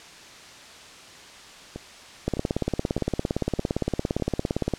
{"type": "two click trains", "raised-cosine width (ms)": 2, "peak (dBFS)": [-10, -20], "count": [44, 5], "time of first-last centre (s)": [[2.28, 4.737], [1.76, 4.199]], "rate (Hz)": [17.5, 1.64], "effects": ["white hiss -45 dBFS RMS until 4.78 s", "low-pass 6000 Hz 12 dB/octave"]}